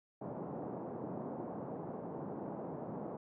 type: band-pass noise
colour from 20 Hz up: pink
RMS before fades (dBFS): -43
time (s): 0.21-3.17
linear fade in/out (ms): 5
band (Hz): 150 to 850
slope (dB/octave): 24
effects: none